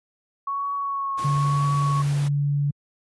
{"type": "tone with vibrato", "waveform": "sine", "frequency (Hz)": 1108.7, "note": "C#6", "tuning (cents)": 0, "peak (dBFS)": -24, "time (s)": [0.47, 2.02], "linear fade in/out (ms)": 5, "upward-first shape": "triangle", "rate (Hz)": 1, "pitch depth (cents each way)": 28}
{"type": "noise", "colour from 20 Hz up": "pink", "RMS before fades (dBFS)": -37, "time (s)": [1.17, 2.29], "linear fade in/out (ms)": 20}
{"type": "tone", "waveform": "sine", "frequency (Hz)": 143.4, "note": "D3", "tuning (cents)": -41, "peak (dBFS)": -19, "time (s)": [1.24, 2.71], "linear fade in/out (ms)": 10}
{"effects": ["high-pass 80 Hz 12 dB/octave", "resampled to 24000 Hz"]}